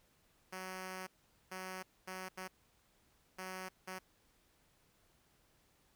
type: tone bursts at uneven times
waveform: 5% pulse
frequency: 186.5 Hz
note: F#3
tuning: 14 cents sharp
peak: -32 dBFS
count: 6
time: 0.52-1.07 / 1.51-1.83 / 2.07-2.29 / 2.37-2.48 / 3.38-3.69 / 3.87-3.99 s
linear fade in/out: 10 ms
effects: pink hiss -72 dBFS RMS until 5.95 s